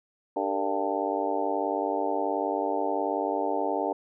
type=harmonic tone with a mistuned harmonic; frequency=98.6 Hz; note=G2; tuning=11 cents sharp; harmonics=3 / 4 / 5 / 6 / 7 / 8 / 9; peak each=-33 / -33 / -33 / -33 / -33 / -33 / -33 dBFS; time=0.36-3.93 s; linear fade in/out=5 ms; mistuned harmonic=5; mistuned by=-99 cents; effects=none